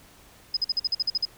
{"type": "tone bursts", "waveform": "sine", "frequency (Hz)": 5040, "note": "D#8", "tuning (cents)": 21, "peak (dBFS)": -21, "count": 10, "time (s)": [0.54, 1.253], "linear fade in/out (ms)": 5, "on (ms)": 29, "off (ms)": 47, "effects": ["pink hiss -53 dBFS RMS until 1.37 s"]}